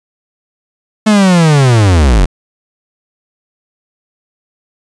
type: linear sweep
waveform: 45% pulse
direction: down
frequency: 219.2 to 39.44 Hz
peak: -5 dBFS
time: 1.06-2.26 s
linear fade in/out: 10 ms
effects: resampled to 22050 Hz